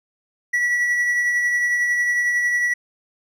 triangle tone with tremolo, 1943 Hz, B6, 29 cents flat, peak -14 dBFS, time 0.53-2.74 s, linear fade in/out 10 ms, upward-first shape triangle, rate 11 Hz, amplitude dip 35%, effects none

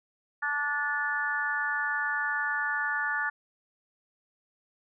harmonic tone, 291.1 Hz, D4, 15 cents flat, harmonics 3 / 4 / 5 / 6, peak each -36 / -36 / -31 / -30 dBFS, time 0.42-3.3 s, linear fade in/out 10 ms, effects none

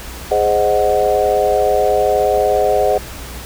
sine chord, Ab dominant seventh, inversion none, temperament equal, 415.3 / 523.3 / 622.3 / 740 Hz, Ab4 / C5 / Eb5 / Gb5, 0 / 0 / 0 / 0 cents, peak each -17 dBFS, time 0.31-2.98 s, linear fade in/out 5 ms, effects added 60 Hz sine -32 dBFS peak until 3.45 s + pink hiss -32 dBFS RMS until 3.45 s

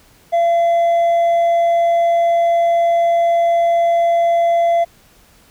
sine tone with hard clipping, 681 Hz, F5, 44 cents flat, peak -12 dBFS, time 0.32-4.85 s, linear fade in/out 20 ms, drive 2 dB, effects pink hiss -50 dBFS RMS until 5.5 s

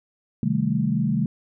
sine chord, A half-diminished seventh, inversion first, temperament equal, 130.81 / 155.56 / 196 / 220 Hz, C3 / Eb3 / G3 / A3, 0 / 0 / 0 / 0 cents, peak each -27 / -25 / -25 / -24 dBFS, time 0.43-1.26 s, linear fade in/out 2 ms, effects none

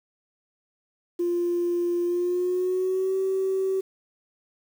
sine tone with pitch glide, 348.3 to 382 Hz, F4 to G4, -5 to -45 cents, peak -21 dBFS, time 1.19-3.81 s, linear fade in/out 10 ms, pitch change +160 cents, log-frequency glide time 2.04-3.16 s, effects tanh soft clip ceiling -18 dBFS + 8-bit

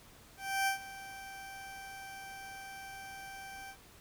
20% pulse tone with ADSR envelope, 780 Hz, G5, 9 cents flat, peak -23 dBFS, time 0.37-3.77 s, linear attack 300 ms, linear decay 110 ms, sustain -17 dB, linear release 73 ms, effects pink hiss -58 dBFS RMS until 4 s

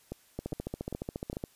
two click trains, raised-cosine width 2 ms, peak -23 / -21 dBFS, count 4 / 16, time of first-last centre 0.12-1.33 / 0.39-1.439 s, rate 2.48 / 14.3 Hz, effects white hiss -63 dBFS RMS until 1.55 s + resampled to 32000 Hz

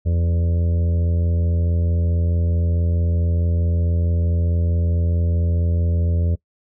harmonic tone with a mistuned harmonic, 84.6 Hz, E2, 45 cents sharp, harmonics 1 / 2 / 3 / 4 / 5 / 6 / 7, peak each -16 / -28 / -37 / -40 / -36 / -39 / -38 dBFS, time 0.05-6.36 s, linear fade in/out 20 ms, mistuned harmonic 2, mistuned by +18 cents, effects noise-tail reverb RT60 0.1 s tail -22 dB re dry

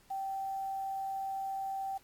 sine tone with quantisation, 777 Hz, G5, 16 cents flat, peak -34 dBFS, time 0.1-1.98 s, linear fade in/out 10 ms, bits 9, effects pink hiss -64 dBFS RMS until 2.03 s + AAC 64 kbps

